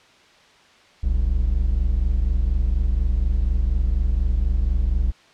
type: tone pair together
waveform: triangle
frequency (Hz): 40.86 / 65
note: E1 / C2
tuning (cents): -14 / -11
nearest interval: minor sixth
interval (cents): 803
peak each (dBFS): -18 / -18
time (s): 1.03-5.12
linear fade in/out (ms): 10
effects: white hiss -52 dBFS RMS until 5.33 s + low-pass 4000 Hz 12 dB/octave